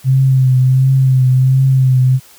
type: tone with vibrato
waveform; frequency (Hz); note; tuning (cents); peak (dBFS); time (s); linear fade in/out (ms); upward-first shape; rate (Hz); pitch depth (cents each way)
sine; 130.81; C3; 0; -7; 0.04-2.2; 50; triangle; 1.4; 42
effects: white hiss -43 dBFS RMS until 2.38 s